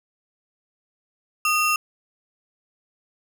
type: ring-modulated tone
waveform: square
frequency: 1975 Hz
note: B6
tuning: in tune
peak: -16 dBFS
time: 1.45-1.76 s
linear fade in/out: 2 ms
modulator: 741 Hz
effects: none